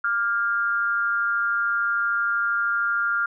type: tone with amplitude modulation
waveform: sine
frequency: 1396.9 Hz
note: F6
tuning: in tune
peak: -17 dBFS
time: 0.04-3.26 s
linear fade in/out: 5 ms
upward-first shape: sine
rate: 213 Hz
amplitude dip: 70%
effects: none